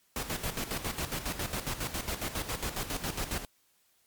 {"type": "noise with tremolo", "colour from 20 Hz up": "pink", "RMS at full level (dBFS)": -33, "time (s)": [0.16, 3.45], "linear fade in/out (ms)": 2, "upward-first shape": "square", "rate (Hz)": 7.3, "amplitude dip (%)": 65, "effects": ["white hiss -69 dBFS RMS until 4.06 s", "MP3 96 kbps"]}